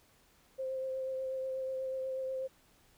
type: tone with vibrato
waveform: sine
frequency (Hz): 525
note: C5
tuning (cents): +6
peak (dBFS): -34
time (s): 0.58-2.48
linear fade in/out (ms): 20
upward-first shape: triangle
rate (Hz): 8.2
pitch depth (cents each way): 18
effects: pink hiss -66 dBFS RMS until 2.97 s